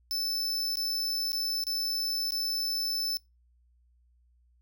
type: tone with dropouts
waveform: 45% pulse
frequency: 5274 Hz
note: E8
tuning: in tune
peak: -29 dBFS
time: 0.11-3.17 s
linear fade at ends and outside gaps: 0 ms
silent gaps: 0.756-0.771 / 1.32-1.33 / 1.638-1.668 / 2.307-2.321 s
effects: noise-tail reverb RT60 0.2 s tail -22 dB re dry + added 60 Hz sine -62 dBFS peak until 4.61 s